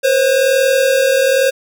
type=tone pair together; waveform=square; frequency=496 / 537 Hz; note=B4 / C5; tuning=+7 / +45 cents; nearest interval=minor second; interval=138 cents; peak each=-18 / -12 dBFS; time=0.03-1.51 s; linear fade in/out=20 ms; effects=none